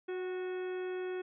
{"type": "harmonic tone with a mistuned harmonic", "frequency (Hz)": 366.8, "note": "F#4", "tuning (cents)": -15, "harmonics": [1, 2, 3, 4, 5, 6, 7, 9], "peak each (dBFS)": [-35, -50, -55, -50, -53, -59, -55, -60], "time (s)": [0.08, 1.22], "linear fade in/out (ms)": 10, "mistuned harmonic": 2, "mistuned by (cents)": 35, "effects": []}